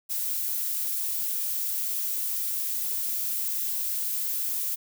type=noise; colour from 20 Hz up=violet; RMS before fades=-29 dBFS; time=0.09-4.76 s; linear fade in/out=20 ms; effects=none